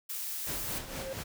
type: noise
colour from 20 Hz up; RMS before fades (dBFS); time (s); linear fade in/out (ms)
blue; -37; 0.09-0.79; 10
type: noise with tremolo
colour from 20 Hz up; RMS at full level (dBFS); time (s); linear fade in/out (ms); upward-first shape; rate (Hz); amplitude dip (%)
pink; -38; 0.46-1.24; 20; sine; 4.3; 55
type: tone with exponential growth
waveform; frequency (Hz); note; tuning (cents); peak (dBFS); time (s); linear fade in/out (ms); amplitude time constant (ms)
triangle; 534; C5; +35; -31; 0.67-1.13; 2; 98
effects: none